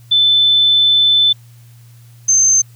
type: tone pair in turn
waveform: sine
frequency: 3520 / 6272 Hz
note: A7 / G8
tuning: 0 / 0 cents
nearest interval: minor seventh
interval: 1000 cents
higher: second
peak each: -8 dBFS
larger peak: neither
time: 0.11-1.33 / 2.28-2.62 s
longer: first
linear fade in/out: 10 ms
effects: added 118 Hz sine -39 dBFS peak until 2.75 s + white hiss -52 dBFS RMS until 2.75 s